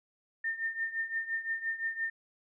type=tone with tremolo; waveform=sine; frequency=1812 Hz; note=A#6; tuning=50 cents flat; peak=-28 dBFS; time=0.44-2.1 s; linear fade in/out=5 ms; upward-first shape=triangle; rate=5.8 Hz; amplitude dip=85%; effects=none